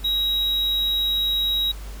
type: tone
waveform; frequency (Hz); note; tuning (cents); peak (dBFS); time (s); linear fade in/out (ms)
triangle; 3825; A#7; +44; -18; 0.04-1.72; 10
effects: added 50 Hz sine -33 dBFS peak until 2 s + pink hiss -44 dBFS RMS until 2 s